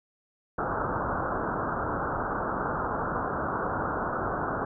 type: low-pass noise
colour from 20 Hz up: white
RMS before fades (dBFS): -30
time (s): 0.58-4.65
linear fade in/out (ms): 5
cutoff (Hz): 1500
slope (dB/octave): 96
effects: none